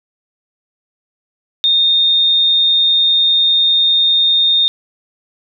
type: tone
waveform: sine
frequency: 3665 Hz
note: A#7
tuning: 30 cents flat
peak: -9 dBFS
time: 1.64-4.68 s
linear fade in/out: 0 ms
effects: none